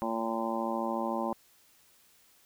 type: harmonic tone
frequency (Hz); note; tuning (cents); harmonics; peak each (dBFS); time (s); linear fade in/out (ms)
113.6; A#2; -44; 2 / 3 / 4 / 5 / 6 / 7 / 8 / 9; -35 / -37 / -47 / -36 / -45 / -37 / -38 / -38; 0.02-1.33; 0
effects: white hiss -63 dBFS RMS until 2.45 s